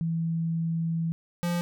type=tone pair in turn; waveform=sine / square; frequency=164.81 / 173.65 Hz; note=E3 / F3; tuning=0 / -10 cents; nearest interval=minor second; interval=90 cents; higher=second; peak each=-25 / -26 dBFS; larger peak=first; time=0.01-1.12 / 1.43-1.61 s; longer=first; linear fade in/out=0 ms; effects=none